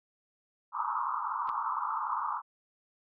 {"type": "band-pass noise", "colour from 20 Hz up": "white", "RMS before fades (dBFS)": -33, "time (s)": [0.72, 2.42], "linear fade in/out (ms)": 50, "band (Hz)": [870, 1300], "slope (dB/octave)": 96}
{"type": "clicks", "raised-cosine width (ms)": 0.3, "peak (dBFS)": [-40, -30], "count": 2, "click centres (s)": [1.476, 1.491]}
{"effects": []}